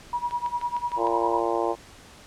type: tone with tremolo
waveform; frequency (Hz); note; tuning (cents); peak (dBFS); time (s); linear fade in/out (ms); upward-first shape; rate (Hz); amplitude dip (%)
sine; 963; B5; -44; -22; 0.13-1.41; 2; sine; 10; 90
type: click train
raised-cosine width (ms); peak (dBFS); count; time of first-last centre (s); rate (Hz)
0.3; -24; 6; 0.31-1.07; 6.58
type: harmonic tone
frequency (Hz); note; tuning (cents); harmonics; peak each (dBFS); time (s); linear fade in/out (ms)
115.2; A#2; -20; 3 / 4 / 5 / 6 / 7 / 8 / 9; -28 / -29 / -30 / -31 / -31 / -32 / -33; 0.96-1.76; 50
effects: pink hiss -48 dBFS RMS until 2.26 s + low-pass 9000 Hz 12 dB/octave